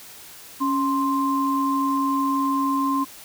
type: tone pair together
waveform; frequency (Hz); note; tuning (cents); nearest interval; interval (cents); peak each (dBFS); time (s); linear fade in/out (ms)
sine; 277.2 / 1048.1; C#4 / C6; 0 / +3; octave + major seventh; 2303; -22; 0.6-3.05; 20
effects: white hiss -43 dBFS RMS until 3.24 s